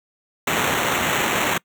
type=noise with sample-and-hold; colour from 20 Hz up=blue; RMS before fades=-21 dBFS; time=0.47-1.58 s; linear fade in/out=5 ms; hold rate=4900 Hz; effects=noise-tail reverb RT60 0.1 s tail -24 dB re dry + high-pass 100 Hz 12 dB/octave